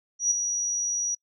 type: tone with ADSR envelope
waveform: sine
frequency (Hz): 5800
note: F#8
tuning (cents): -35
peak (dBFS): -17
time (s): 0.19-1.15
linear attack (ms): 120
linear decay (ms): 11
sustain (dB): -7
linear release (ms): 7
effects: noise-tail reverb RT60 0.1 s tail -26 dB re dry